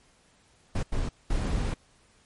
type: noise bursts at uneven times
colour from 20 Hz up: brown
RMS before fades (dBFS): -27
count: 3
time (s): 0.75-0.83 / 0.92-1.09 / 1.3-1.74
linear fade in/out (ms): 5
effects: pink hiss -62 dBFS RMS until 2.25 s + MP3 48 kbps